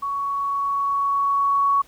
sine tone with level ramp, 1118 Hz, C#6, 14 cents sharp, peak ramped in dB -23 to -15 dBFS, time 0.02-1.82 s, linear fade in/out 10 ms, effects pink hiss -53 dBFS RMS until 1.87 s

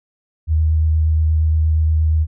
sine tone with vibrato, 78.7 Hz, D#2, 20 cents sharp, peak -12 dBFS, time 0.47-2.27 s, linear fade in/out 50 ms, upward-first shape triangle, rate 8.5 Hz, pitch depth 17 cents each way, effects none

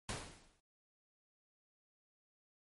pink noise with exponential decay, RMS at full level -38 dBFS, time 0.09-0.6 s, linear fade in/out 1 ms, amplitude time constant 110 ms, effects MP3 48 kbps

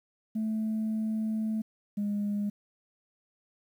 sine tone pair in turn, 218.7 / 205.3 Hz, A3 / G#3, -10 / -20 cents, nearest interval minor second, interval 110 cents, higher first, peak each -26 / -26 dBFS, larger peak neither, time 0.35-1.62 / 1.97-2.5 s, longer first, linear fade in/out 10 ms, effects tanh soft clip ceiling -25 dBFS + 10-bit

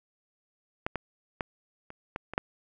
clicks, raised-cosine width 0.5 ms, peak -14 / -16 / -15 / -28 / -18 / -22 / -10 dBFS, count 7, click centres 0.865 / 0.957 / 1.408 / 1.904 / 2.161 / 2.336 / 2.379 s, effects none

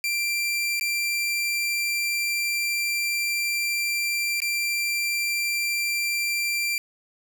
sawtooth tone with dropouts, 2361 Hz, D7, 9 cents sharp, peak -20 dBFS, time 0.04-6.78 s, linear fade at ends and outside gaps 1 ms, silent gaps 0.797-0.81 / 4.403-4.419 s, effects none

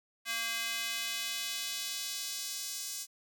square tone with high-pass filter sweep, 229.2 Hz, A#3, 29 cents flat, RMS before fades -37 dBFS, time 0.25-3.07 s, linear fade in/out 50 ms, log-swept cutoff 2000 to 6000 Hz, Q 1.2, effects none

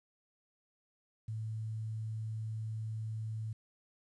sine tone with quantisation, 110 Hz, A2, in tune, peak -36 dBFS, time 1.28-3.53 s, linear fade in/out 5 ms, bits 11, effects resampled to 22050 Hz

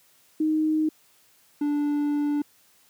sine / triangle tone pair in turn, 311.1 / 292.3 Hz, D#4 / D4, 0 / -8 cents, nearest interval minor second, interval 108 cents, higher first, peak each -20 dBFS, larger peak neither, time 0.4-0.89 / 1.61-2.42 s, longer second, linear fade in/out 5 ms, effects white hiss -60 dBFS RMS until 2.89 s + high-pass 80 Hz 12 dB/octave

